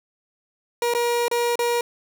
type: tone with dropouts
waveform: 30% pulse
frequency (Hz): 476.3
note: A#4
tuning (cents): +37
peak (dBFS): -17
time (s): 0.82-1.81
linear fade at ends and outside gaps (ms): 2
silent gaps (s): 0.938-0.948 / 1.282-1.313 / 1.556-1.591
effects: none